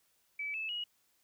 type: tone with pitch steps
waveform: sine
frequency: 2299 / 2616 / 2898 Hz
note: D7 / E7 / F#7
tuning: -37 / -14 / -37 cents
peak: -35 dBFS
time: 0.39-0.84 s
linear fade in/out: 5 ms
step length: 150 ms
effects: white hiss -73 dBFS RMS until 1.23 s